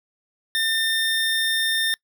square tone pair together, 1800 / 3633 Hz, A6 / A#7, +39 / -45 cents, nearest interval octave, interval 1216 cents, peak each -24 / -23 dBFS, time 0.55-1.94 s, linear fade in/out 0 ms, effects noise-tail reverb RT60 0.1 s tail -25 dB re dry

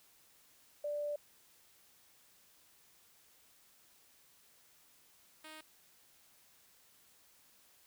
sine / 5% pulse tone pair in turn, 587.3 / 311.9 Hz, D5 / D#4, 0 / +4 cents, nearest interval major seventh, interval 1096 cents, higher first, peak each -35 / -38 dBFS, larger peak first, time 0.84-1.16 / 5.44-5.61 s, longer first, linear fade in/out 5 ms, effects white hiss -66 dBFS RMS until 7.86 s

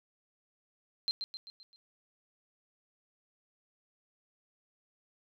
sine tone with echo, 4137 Hz, C8, 20 cents flat, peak -28 dBFS, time 1.08-1.11 s, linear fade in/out 0 ms, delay 130 ms, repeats 5, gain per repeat -6 dB, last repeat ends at 1.76 s, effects none

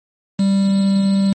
triangle tone with quantisation, 196 Hz, G3, in tune, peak -10 dBFS, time 0.39-1.33 s, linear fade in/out 5 ms, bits 5, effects MP3 32 kbps

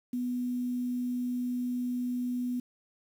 sine tone with quantisation, 246.9 Hz, B3, in tune, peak -29 dBFS, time 0.13-2.6 s, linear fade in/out 5 ms, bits 9, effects none

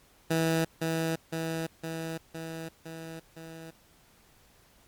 15% pulse tone with echo, 162.8 Hz, E3, 21 cents flat, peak -18 dBFS, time 0.3-0.65 s, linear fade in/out 10 ms, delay 510 ms, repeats 6, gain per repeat -3 dB, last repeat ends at 3.71 s, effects pink hiss -61 dBFS RMS until 4.87 s + MP3 96 kbps

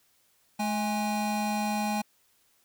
square tone pair together, 213 / 823 Hz, G#3 / G#5, +44 / -16 cents, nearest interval octave + major seventh, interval 2340 cents, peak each -30 / -31 dBFS, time 0.59-2.02 s, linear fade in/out 10 ms, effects white hiss -67 dBFS RMS until 2.64 s

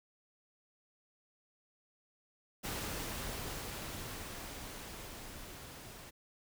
pink noise with level ramp, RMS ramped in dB -39 to -51 dBFS, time 2.63-6.11 s, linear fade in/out 20 ms, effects none

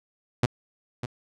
sawtooth tone with echo, 122.9 Hz, B2, 8 cents flat, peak -14 dBFS, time 0.43-0.46 s, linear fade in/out 5 ms, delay 600 ms, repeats 1, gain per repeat -11 dB, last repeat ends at 1.06 s, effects low-pass 7000 Hz 12 dB/octave

